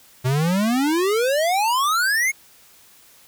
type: exponential sweep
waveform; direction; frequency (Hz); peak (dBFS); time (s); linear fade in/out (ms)
square; up; 123.47 to 2217; -18; 0.24-2.32; 20
effects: white hiss -51 dBFS RMS until 3.27 s